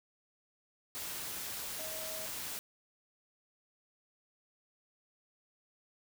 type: tone in noise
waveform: sine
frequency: 634 Hz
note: D#5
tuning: 32 cents sharp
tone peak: -46 dBFS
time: 1.79-2.26 s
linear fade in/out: 0 ms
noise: white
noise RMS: -41 dBFS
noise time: 0.95-2.59 s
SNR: -8 dB
effects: none